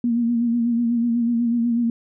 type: tone with vibrato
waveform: sine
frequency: 235.4 Hz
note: A#3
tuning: 17 cents sharp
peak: -17 dBFS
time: 0.04-1.9 s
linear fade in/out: 2 ms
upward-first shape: sine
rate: 8.1 Hz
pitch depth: 43 cents each way
effects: none